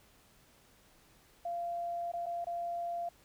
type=tone with dropouts; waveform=sine; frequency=690 Hz; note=F5; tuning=21 cents flat; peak=-34 dBFS; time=1.45-3.09 s; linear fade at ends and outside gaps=5 ms; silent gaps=2.118-2.135 / 2.259-2.264 / 2.445-2.468 s; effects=pink hiss -64 dBFS RMS until 3.24 s